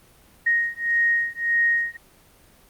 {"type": "beating tone pair", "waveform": "sine", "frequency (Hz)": [1868, 1869.7], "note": ["A#6", "A#6"], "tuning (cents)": [3, 5], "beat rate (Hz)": 1.7, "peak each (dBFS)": -22, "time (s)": [0.46, 1.97], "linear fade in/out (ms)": 10, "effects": ["pink hiss -54 dBFS RMS until 2.69 s", "Opus 32 kbps"]}